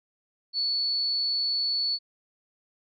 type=tone; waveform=sine; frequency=4435 Hz; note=C#8; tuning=in tune; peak=-24 dBFS; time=0.53-1.99 s; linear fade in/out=50 ms; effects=none